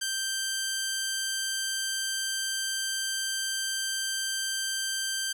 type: tone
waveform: 10% pulse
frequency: 1568 Hz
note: G6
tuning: in tune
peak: -20 dBFS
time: 0.01-5.33 s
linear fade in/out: 10 ms
effects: none